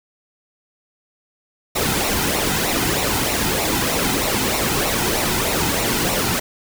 pink noise with flanger, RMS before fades -20 dBFS, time 1.75-6.4 s, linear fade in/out 10 ms, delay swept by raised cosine 0.61 to 1.81 ms, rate 3.2 Hz, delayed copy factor -0.6, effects none

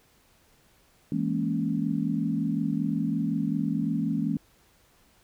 sine chord, A# half-diminished seventh, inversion second, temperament equal, 164.81 / 207.7 / 233.1 / 277.2 Hz, E3 / G#3 / A#3 / C#4, 0 / 0 / 0 / 0 cents, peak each -30 dBFS, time 1.12-4.37 s, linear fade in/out 2 ms, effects pink hiss -62 dBFS RMS until 5.23 s

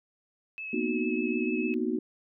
sine tone with vibrato, 2590 Hz, E7, 31 cents flat, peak -35 dBFS, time 0.58-1.74 s, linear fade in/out 0 ms, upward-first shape sine, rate 6.7 Hz, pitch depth 15 cents each way
sine chord, B major seventh, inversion third, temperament equal with one note detuned, 233.1 / 250.4 / 311.1 / 370 Hz, A#3 / B3 / D#4 / F#4, 0 / +24 / 0 / 0 cents, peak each -32 dBFS, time 0.73-1.99 s, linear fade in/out 5 ms
effects none

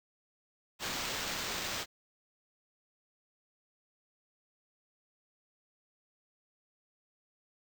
white noise with sample-and-hold, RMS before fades -37 dBFS, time 0.79-1.86 s, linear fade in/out 50 ms, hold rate 11025 Hz, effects none

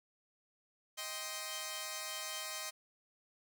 5% pulse chord, C minor, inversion first, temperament equal with one note detuned, 626.9 / 784 / 1046.5 Hz, Eb5 / G5 / C6, +13 / 0 / 0 cents, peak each -32 / -36 / -32 dBFS, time 0.97-2.71 s, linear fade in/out 20 ms, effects none

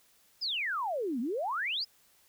sine exponential two-way sweep, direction down then up, 5274 to 221.2 to 5274 Hz, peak -30 dBFS, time 0.41-1.85 s, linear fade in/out 20 ms, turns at 1.2 s, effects white hiss -65 dBFS RMS until 2.28 s

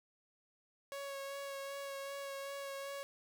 sawtooth tone with vibrato, 554 Hz, C#5, 1 cent flat, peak -38 dBFS, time 0.92-3.03 s, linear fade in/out 0 ms, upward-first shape sine, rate 2.6 Hz, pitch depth 16 cents each way, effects none

